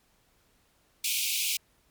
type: high-pass noise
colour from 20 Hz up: pink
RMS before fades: -29 dBFS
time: 1.04-1.57 s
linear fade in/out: 5 ms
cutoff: 2300 Hz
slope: 96 dB/octave
effects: pink hiss -67 dBFS RMS until 1.9 s + MP3 96 kbps